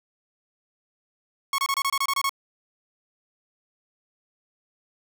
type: tone bursts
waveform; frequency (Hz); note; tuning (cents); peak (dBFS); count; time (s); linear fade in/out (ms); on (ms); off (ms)
sawtooth; 1100; C#6; -14; -18; 10; 1.53-2.294; 2; 53; 26
effects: none